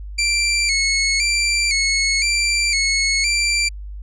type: tone with vibrato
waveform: 20% pulse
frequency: 2269 Hz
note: C#7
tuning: 40 cents sharp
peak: -11 dBFS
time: 0.18-3.69 s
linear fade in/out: 10 ms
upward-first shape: square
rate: 0.98 Hz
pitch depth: 64 cents each way
effects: added 50 Hz sine -29 dBFS peak until 4.02 s + resampled to 22050 Hz